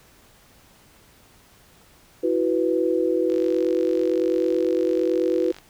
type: chord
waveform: sine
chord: E suspended second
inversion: none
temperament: just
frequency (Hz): 329.6 / 370.8 / 494.4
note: E4 / F#4 / B4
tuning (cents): 0 / +4 / +2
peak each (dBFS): -23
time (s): 2.23-5.52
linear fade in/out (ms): 10
type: click train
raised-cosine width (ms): 0.2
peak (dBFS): -24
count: 113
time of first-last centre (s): 3.3-5.586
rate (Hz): 49
effects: pink hiss -54 dBFS RMS until 5.69 s